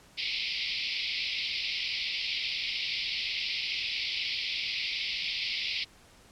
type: band-pass noise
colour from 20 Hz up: pink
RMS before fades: -33 dBFS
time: 0.17-5.85 s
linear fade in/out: 20 ms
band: 2100 to 5200 Hz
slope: 96 dB/octave
effects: pink hiss -57 dBFS RMS until 6.31 s + low-pass 10000 Hz 12 dB/octave